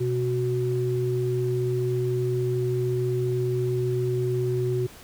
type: tone pair together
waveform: sine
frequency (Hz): 125.2 / 369.6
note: B2 / F#4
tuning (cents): +24 / -2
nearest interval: octave + perfect fifth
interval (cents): 1874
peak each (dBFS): -25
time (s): 0-4.87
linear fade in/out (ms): 10
effects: pink hiss -47 dBFS RMS until 5.03 s